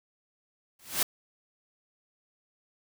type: noise with exponential growth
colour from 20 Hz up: white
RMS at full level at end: -22 dBFS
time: 0.79-1.03 s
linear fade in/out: 5 ms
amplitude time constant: 52 ms
effects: none